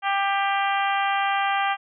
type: harmonic tone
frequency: 395.7 Hz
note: G4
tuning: 16 cents sharp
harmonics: 2 / 3 / 4 / 5 / 6 / 7 / 8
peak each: -23 / -27 / -29 / -31 / -33 / -34 / -35 dBFS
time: 0.02-1.77 s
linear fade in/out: 50 ms
effects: none